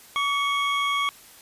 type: tone cluster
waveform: triangle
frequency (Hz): 1138 / 2211 / 3277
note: C#6 / C#7 / G#7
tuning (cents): +45 / -5 / -24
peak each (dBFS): -22 / -26 / -28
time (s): 0.16-1.09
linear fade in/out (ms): 0
effects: white hiss -49 dBFS RMS until 1.41 s + resampled to 32000 Hz